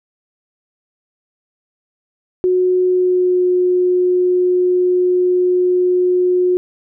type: tone with pitch glide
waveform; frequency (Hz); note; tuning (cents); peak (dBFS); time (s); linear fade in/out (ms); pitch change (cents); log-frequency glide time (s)
sine; 365.8 to 361.8; F#4 to F#4; -20 to -39; -11; 2.44-6.57; 0; -19; 2.86-3.45
effects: none